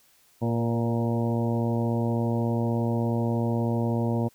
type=harmonic tone with a mistuned harmonic; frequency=116.54 Hz; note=A#2; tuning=in tune; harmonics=1 / 2 / 3 / 4 / 5 / 6 / 7 / 8; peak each=-26 / -27 / -33 / -34 / -35 / -39 / -41 / -39 dBFS; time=0.41-4.29 s; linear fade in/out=20 ms; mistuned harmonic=4; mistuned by=+27 cents; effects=white hiss -61 dBFS RMS until 4.34 s